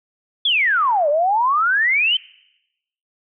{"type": "exponential two-way sweep", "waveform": "sine", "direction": "down then up", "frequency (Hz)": [3520, 567, 3133], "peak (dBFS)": -14, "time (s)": [0.45, 2.17], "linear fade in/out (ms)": 5, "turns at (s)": 1.09, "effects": ["noise-tail reverb RT60 0.9 s tail -23 dB re dry"]}